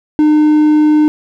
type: tone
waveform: triangle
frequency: 303.5 Hz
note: D#4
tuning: 43 cents flat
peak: -4 dBFS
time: 0.19-1.08 s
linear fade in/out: 0 ms
effects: none